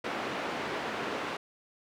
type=band-pass noise; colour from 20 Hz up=pink; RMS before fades=-35 dBFS; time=0.04-1.37 s; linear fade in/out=5 ms; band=290 to 2500 Hz; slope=12 dB/octave; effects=none